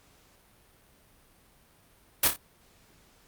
white noise with echo, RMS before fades -21 dBFS, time 2.23-2.28 s, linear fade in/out 5 ms, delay 28 ms, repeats 3, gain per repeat -7 dB, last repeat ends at 2.364 s, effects pink hiss -61 dBFS RMS until 3.27 s + Opus 48 kbps

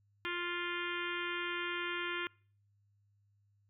harmonic tone, 349.8 Hz, F4, 3 cents sharp, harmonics 1 / 3 / 4 / 5 / 6 / 7 / 8 / 9 / 10, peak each -42 / -44 / -42 / -43 / -44 / -44 / -47 / -46 / -54 dBFS, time 0.25-2.27 s, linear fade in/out 0 ms, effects noise-tail reverb RT60 0.5 s tail -26 dB re dry + added 101 Hz sine -69 dBFS peak until 3.69 s

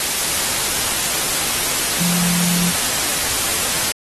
sine tone in noise, 174.61 Hz, F3, in tune, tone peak -21 dBFS, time 2-2.71 s, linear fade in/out 2 ms, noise white, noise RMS -19 dBFS, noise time 0-3.92 s, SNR -5 dB, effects AAC 32 kbps

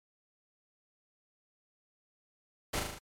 pink noise with echo, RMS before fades -33 dBFS, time 2.73-2.8 s, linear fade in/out 10 ms, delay 38 ms, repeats 5, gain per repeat -3 dB, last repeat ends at 2.99 s, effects low-pass 12000 Hz 12 dB/octave + MP3 96 kbps

